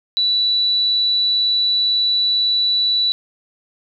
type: tone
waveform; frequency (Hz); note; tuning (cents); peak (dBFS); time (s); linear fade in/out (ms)
sine; 3951; B7; 0; -14; 0.17-3.12; 0
effects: none